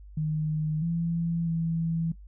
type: tone with pitch steps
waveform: sine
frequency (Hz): 154.7 / 167.9 / 164.8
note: D#3 / E3 / E3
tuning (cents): -10 / +32 / 0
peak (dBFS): -25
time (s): 0.17-2.12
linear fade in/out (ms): 5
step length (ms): 650
effects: noise-tail reverb RT60 0.1 s tail -17 dB re dry + added 50 Hz sine -44 dBFS peak until 2.27 s